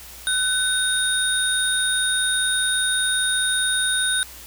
sine tone cluster, 1505 / 3705 / 9520 Hz, F#6 / A#7 / D9, +29 / -11 / +22 cents, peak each -23 dBFS, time 0.27-4.23 s, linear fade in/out 0 ms, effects added 60 Hz sine -46 dBFS peak until 4.46 s + white hiss -41 dBFS RMS until 4.46 s

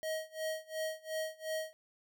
square tone with tremolo, 632 Hz, D#5, 27 cents sharp, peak -34 dBFS, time 0.03-1.73 s, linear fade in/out 0 ms, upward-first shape sine, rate 2.8 Hz, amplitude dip 95%, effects none

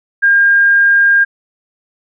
sine tone, 1610 Hz, G6, 46 cents sharp, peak -6 dBFS, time 0.22-1.25 s, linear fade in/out 20 ms, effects none

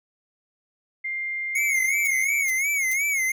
sine tone with pitch glide, 2100 to 2182 Hz, C7 to C#7, +6 to -28 cents, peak -26 dBFS, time 1.04-2.43 s, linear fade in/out 10 ms, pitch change +66 cents, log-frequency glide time 1.94-2.15 s
square tone with vibrato, 2182 Hz, C#7, 28 cents flat, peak -22 dBFS, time 1.55-3.32 s, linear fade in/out 5 ms, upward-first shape sine, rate 2.8 Hz, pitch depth 110 cents each way
violet noise bursts, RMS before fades -32 dBFS, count 3, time 2.05-2.933 s, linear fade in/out 0 ms, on 21 ms, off 410 ms
effects none

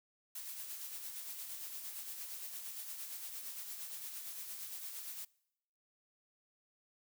blue noise with tremolo, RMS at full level -44 dBFS, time 0.35-5.25 s, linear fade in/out 5 ms, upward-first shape sine, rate 8.7 Hz, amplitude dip 40%, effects noise-tail reverb RT60 0.8 s tail -24 dB re dry

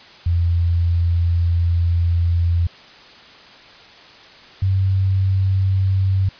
sine tone pair in turn, 85.5 / 95.64 Hz, F2 / G2, -36 / -42 cents, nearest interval major second, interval 194 cents, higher second, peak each -14 dBFS, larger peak neither, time 0.26-2.67 / 4.62-6.29 s, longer first, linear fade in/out 5 ms, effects white hiss -43 dBFS RMS until 6.39 s + resampled to 11025 Hz

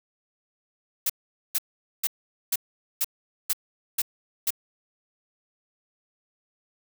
blue noise bursts, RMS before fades -24 dBFS, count 8, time 1.06-4.506 s, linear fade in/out 5 ms, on 37 ms, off 450 ms, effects none

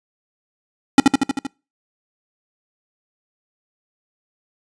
square tone with echo, 274.2 Hz, C#4, 19 cents flat, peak -5 dBFS, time 0.98-1 s, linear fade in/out 2 ms, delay 78 ms, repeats 6, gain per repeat -3 dB, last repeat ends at 1.468 s, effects noise-tail reverb RT60 0.3 s tail -25 dB re dry + resampled to 22050 Hz

